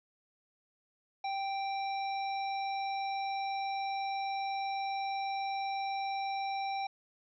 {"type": "harmonic tone with a mistuned harmonic", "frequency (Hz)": 784, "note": "G5", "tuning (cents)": 0, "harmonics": [1, 3, 5, 7], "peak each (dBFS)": [-33, -43, -47, -50], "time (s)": [1.24, 6.87], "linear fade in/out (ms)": 5, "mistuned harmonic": 7, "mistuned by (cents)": 17, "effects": []}